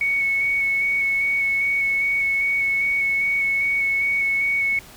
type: tone with vibrato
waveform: sine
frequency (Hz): 2217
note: C#7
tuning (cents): 0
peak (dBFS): -18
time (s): 0.01-4.79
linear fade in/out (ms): 2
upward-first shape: square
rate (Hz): 2.5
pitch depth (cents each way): 10
effects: pink hiss -44 dBFS RMS until 4.96 s